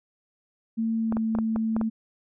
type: tone with pitch glide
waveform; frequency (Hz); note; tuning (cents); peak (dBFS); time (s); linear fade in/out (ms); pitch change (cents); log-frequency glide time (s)
sine; 225.3 to 222.5; A3 to A3; +41 to +20; -23; 0.77-1.9; 20; -21; 0.97-1.21
type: clicks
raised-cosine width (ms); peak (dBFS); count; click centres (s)
1; -17; 7; 1.124 / 1.169 / 1.351 / 1.387 / 1.561 / 1.765 / 1.813
effects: none